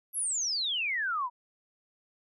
sine exponential sweep, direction down, 11740 to 932.3 Hz, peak -28 dBFS, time 0.13-1.3 s, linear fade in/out 50 ms, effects none

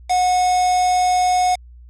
triangle tone with quantisation, 729 Hz, F#5, 26 cents flat, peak -12 dBFS, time 0.09-1.56 s, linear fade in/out 20 ms, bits 4, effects added 60 Hz sine -39 dBFS peak until 1.89 s + resampled to 24000 Hz

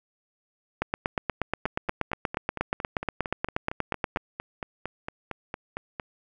two click trains, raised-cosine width 0.5 ms, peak -17 / -10 dBFS, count 20 / 29, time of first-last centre 1.66-5.998 / 0.82-4.161 s, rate 4.38 / 8.38 Hz, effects none

